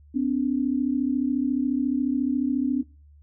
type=tone pair together; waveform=sine; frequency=253.1 / 287.3 Hz; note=B3 / D4; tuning=+43 / -38 cents; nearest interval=major second; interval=219 cents; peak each=-24 dBFS; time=0.14-2.83 s; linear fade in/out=20 ms; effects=noise-tail reverb RT60 0.3 s tail -20 dB re dry + added 73 Hz sine -49 dBFS peak until 3.22 s